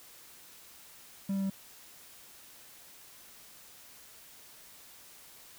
triangle tone with pitch steps, 196 / 194.76 / 193.53 Hz, G3 / G3 / G3, 0 / -11 / -22 cents, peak -27 dBFS, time 1.29-1.5 s, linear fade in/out 5 ms, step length 70 ms, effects white hiss -54 dBFS RMS until 5.58 s

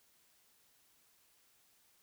silence, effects white hiss -70 dBFS RMS until 2.02 s

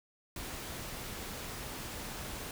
pink noise, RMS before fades -42 dBFS, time 0.36-2.51 s, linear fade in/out 2 ms, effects none

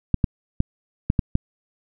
clicks, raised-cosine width 5 ms, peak -5 dBFS, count 6, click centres 0.143 / 0.242 / 0.604 / 1.101 / 1.192 / 1.354 s, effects none

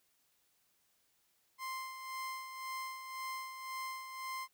30% pulse tone with tremolo, 1046.5 Hz, C6, in tune, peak -36 dBFS, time 1.58-4.48 s, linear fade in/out 50 ms, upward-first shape sine, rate 1.9 Hz, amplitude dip 55%, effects white hiss -75 dBFS RMS until 4.53 s

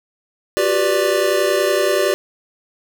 square chord, G major seventh, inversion third, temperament equal with one note detuned, 361.3 / 392 / 493.9 / 587.3 Hz, F#4 / G4 / B4 / D5, -41 / 0 / 0 / 0 cents, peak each -23 / -20 / -24 / -19 dBFS, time 0.57-2.14 s, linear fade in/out 0 ms, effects none

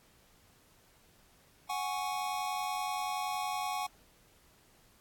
square chord, F# suspended second, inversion none, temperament equal, 740 / 830.6 / 1108.7 Hz, F#5 / G#5 / C#6, 0 / 0 / 0 cents, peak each -38 / -38 / -39 dBFS, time 1.69-3.87 s, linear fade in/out 10 ms, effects pink hiss -64 dBFS RMS until 5 s + AAC 64 kbps

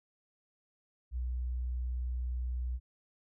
sine tone, 61.74 Hz, B1, in tune, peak -32 dBFS, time 1.11-2.8 s, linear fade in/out 50 ms, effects none

